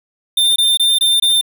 square tone bursts, 3597 Hz, A7, 37 cents sharp, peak -11 dBFS, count 5, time 0.37-1.412 s, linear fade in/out 5 ms, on 190 ms, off 23 ms, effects none

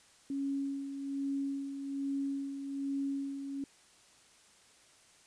sine tone with tremolo, 276.6 Hz, C#4, 4 cents flat, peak -31 dBFS, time 0.3-3.64 s, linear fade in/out 2 ms, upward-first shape sine, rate 1.2 Hz, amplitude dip 55%, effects white hiss -62 dBFS RMS until 5.26 s + resampled to 22050 Hz

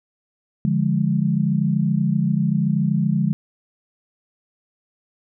sine chord, D diminished, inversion none, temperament equal, 146.83 / 174.61 / 207.7 Hz, D3 / F3 / Ab3, 0 / 0 / 0 cents, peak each -21 dBFS, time 0.65-3.33 s, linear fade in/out 0 ms, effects none

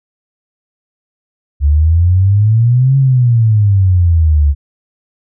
sine exponential two-way sweep, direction up then down, 70 to 137.5 to 70 Hz, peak -6 dBFS, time 1.6-4.55 s, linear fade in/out 50 ms, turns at 2.97 s, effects none

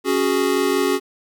square chord, C# suspended fourth, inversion none, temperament equal, 277.2 / 370 / 415.3 Hz, C#4 / F#4 / G#4, 0 / 0 / 0 cents, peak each -23 / -21 / -22 dBFS, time 0.04-1 s, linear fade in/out 50 ms, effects 9-bit

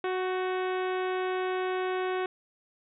harmonic tone with a mistuned harmonic, 370 Hz, F#4, in tune, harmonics 1 / 2 / 3 / 4 / 5 / 6 / 7 / 8 / 9 / 10, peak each -29 / -35 / -38 / -40 / -43 / -45 / -46 / -51 / -50 / -53 dBFS, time 0.04-2.26 s, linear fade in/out 2 ms, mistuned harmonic 4, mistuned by +28 cents, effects none

